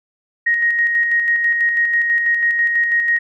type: tone with tremolo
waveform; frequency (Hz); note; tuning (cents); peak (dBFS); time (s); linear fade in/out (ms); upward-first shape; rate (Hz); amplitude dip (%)
sine; 1876; A#6; +11; -12; 0.46-3.19; 10; square; 6.1; 35
effects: none